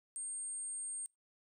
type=tone; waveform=sine; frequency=8600 Hz; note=C9; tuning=47 cents sharp; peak=-39 dBFS; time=0.16-1.06 s; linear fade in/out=0 ms; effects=noise-tail reverb RT60 0.2 s tail -25 dB re dry